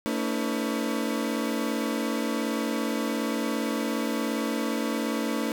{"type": "tone cluster", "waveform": "35% pulse", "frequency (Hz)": [224.9, 282.2, 323.3, 499.1], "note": ["A3", "C#4", "E4", "B4"], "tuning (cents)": [38, 31, -34, 18], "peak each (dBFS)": [-28, -29, -32, -34], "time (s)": [0.06, 5.52], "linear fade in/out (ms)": 0, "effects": []}